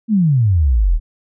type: exponential sweep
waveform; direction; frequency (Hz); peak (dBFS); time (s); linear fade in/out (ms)
sine; down; 231.5 to 35.99; -10; 0.08-1; 50
effects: none